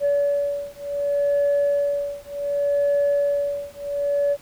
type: beating tone pair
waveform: sine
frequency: 571 / 571.67 Hz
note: D5 / D5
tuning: -49 / -47 cents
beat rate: 0.67 Hz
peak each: -21 dBFS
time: 0-4.37 s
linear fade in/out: 50 ms
effects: tanh soft clip ceiling -14 dBFS + pink hiss -49 dBFS RMS until 4.41 s